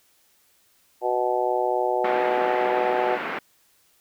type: harmonic tone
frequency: 123.7 Hz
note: B2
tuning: 3 cents sharp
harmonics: 3 / 4 / 5 / 6 / 7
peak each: -27 / -27 / -27 / -27 / -27 dBFS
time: 1.01-3.19 s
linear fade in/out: 50 ms
type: band-pass noise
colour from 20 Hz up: white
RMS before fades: -30 dBFS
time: 2.04-3.39 s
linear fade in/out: 5 ms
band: 200 to 2100 Hz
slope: 24 dB/octave
effects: white hiss -62 dBFS RMS until 4 s